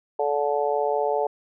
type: harmonic tone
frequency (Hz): 145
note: D3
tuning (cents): -22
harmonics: 3 / 4 / 5 / 6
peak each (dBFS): -25 / -26 / -27 / -28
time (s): 0.19-1.27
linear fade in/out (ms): 5
effects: none